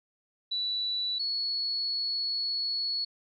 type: tone pair in turn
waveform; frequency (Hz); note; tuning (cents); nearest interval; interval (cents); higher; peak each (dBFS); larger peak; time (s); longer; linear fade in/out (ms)
sine; 3951 / 4383; B7 / C#8; 0 / -20; major second; 180; second; -28; neither; 0.51-1.19 / 1.19-3.05; second; 10
effects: none